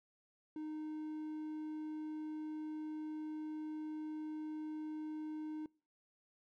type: tone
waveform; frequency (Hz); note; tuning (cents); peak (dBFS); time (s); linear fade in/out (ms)
triangle; 308.5; D#4; -15; -39; 0.56-5.66; 2
effects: noise-tail reverb RT60 0.4 s tail -25 dB re dry